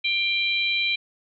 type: harmonic tone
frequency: 790 Hz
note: G5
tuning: 13 cents sharp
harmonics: 3 / 4 / 5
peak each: -23 / -28 / -27 dBFS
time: 0.04-0.96 s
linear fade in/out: 10 ms
effects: none